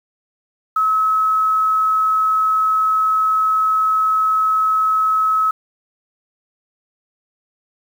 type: tone with quantisation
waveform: sine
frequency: 1288 Hz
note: E6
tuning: 41 cents flat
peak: -13 dBFS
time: 0.76-5.51 s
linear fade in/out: 5 ms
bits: 7
effects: none